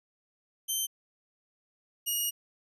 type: tone pair in turn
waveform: 5% pulse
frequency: 3108 / 2875 Hz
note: G7 / F7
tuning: -16 / +50 cents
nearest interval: minor second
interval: 134 cents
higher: first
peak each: -19 dBFS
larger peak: neither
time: 0.68-0.87 / 2.06-2.31 s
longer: second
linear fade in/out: 20 ms
effects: resampled to 32000 Hz